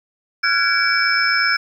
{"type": "tone cluster", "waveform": "sine", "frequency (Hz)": [1375, 1483, 1657, 2295, 5260], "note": ["F6", "F#6", "G#6", "D7", "E8"], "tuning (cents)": [-27, 4, -4, -40, -5], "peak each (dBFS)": -21, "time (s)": [0.43, 1.57], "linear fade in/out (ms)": 10, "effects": ["8-bit"]}